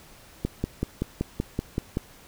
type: click train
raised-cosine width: 3 ms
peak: -12 dBFS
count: 9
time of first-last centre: 0.45-1.971 s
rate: 5.26 Hz
effects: pink hiss -51 dBFS RMS until 2.27 s